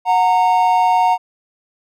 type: tone pair together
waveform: triangle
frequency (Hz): 733 / 923.5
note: F#5 / A#5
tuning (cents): -16 / -16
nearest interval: major third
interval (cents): 400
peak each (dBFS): -12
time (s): 0.05-1.18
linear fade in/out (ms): 50
effects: none